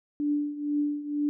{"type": "tone with tremolo", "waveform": "sine", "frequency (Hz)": 293, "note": "D4", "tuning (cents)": -4, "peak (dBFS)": -22, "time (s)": [0.2, 1.29], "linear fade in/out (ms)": 0, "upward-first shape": "triangle", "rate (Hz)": 2.1, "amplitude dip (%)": 80, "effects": []}